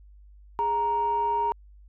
sine tone pair together, 415.3 / 935 Hz, G#4 / A#5, 0 / +5 cents, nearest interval octave + major second, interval 1405 cents, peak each -31 / -22 dBFS, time 0.59-1.52 s, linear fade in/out 0 ms, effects tanh soft clip ceiling -17 dBFS + added 50 Hz sine -48 dBFS peak until 1.88 s

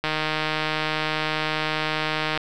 click train, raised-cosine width 0.3 ms, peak -8 dBFS, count 363, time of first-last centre 0.04-2.375 s, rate 155 Hz, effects none

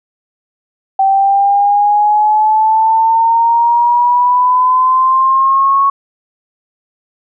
sine exponential sweep, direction up, 773 to 1108.7 Hz, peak -7 dBFS, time 0.99-5.9 s, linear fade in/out 5 ms, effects none

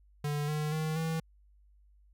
square tone with pitch steps, 146.83 / 151.66 / 156.64 / 161.79 Hz, D3 / D#3 / D#3 / E3, 0 / -44 / +12 / -32 cents, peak -31 dBFS, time 0.24-1.2 s, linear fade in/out 5 ms, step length 240 ms, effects added 50 Hz sine -59 dBFS peak until 2.13 s

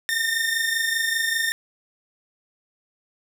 sawtooth tone pair together, 1800 / 1825.1 Hz, A6 / A#6, +39 / -37 cents, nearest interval unison, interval 24 cents, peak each -22 / -20 dBFS, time 0.09-1.52 s, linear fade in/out 0 ms, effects none

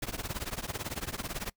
pink noise with tremolo, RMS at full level -33 dBFS, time 0.02-1.5 s, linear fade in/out 5 ms, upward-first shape triangle, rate 18 Hz, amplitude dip 100%, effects noise-tail reverb RT60 0.1 s tail -24 dB re dry

